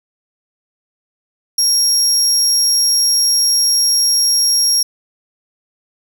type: tone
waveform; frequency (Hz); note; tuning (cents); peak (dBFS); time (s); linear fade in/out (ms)
30% pulse; 5588; F8; 0; -7; 1.58-4.83; 5
effects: none